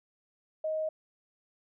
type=tone; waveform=sine; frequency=627 Hz; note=D#5; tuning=13 cents sharp; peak=-29 dBFS; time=0.64-0.89 s; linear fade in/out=5 ms; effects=none